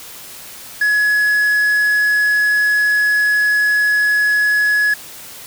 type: tone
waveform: triangle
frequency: 1689 Hz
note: G#6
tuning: 29 cents sharp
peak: -10 dBFS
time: 0.81-4.94 s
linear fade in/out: 5 ms
effects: white hiss -35 dBFS RMS until 5.46 s